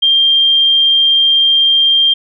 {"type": "tone", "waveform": "sine", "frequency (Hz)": 3188, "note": "G7", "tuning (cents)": 28, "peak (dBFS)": -7, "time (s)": [0.02, 2.14], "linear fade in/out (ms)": 10, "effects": []}